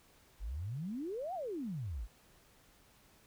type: exponential two-way sweep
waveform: sine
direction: up then down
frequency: 44.4 to 784 to 44.4 Hz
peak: -37 dBFS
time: 0.39-2.08 s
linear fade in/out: 50 ms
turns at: 1.34 s
effects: pink hiss -65 dBFS RMS until 3.26 s